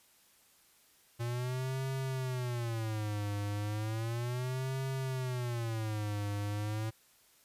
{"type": "tone with vibrato", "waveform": "square", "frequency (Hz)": 116.8, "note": "A#2", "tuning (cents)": 4, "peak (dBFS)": -34, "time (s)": [1.19, 6.91], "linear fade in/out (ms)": 20, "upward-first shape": "sine", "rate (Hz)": 0.34, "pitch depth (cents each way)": 230, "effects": ["white hiss -65 dBFS RMS until 7.44 s", "resampled to 32000 Hz"]}